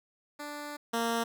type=tone pair in turn; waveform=10% pulse; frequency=293.7 / 231.2 Hz; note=D4 / A#3; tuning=0 / -14 cents; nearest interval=major third; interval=414 cents; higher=first; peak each=-30 / -20 dBFS; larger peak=second; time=0.39-0.77 / 0.93-1.24 s; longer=first; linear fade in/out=10 ms; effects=none